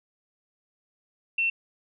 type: tone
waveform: sine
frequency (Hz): 2700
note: E7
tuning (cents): +41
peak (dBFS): -22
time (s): 1.38-1.5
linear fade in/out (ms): 5
effects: none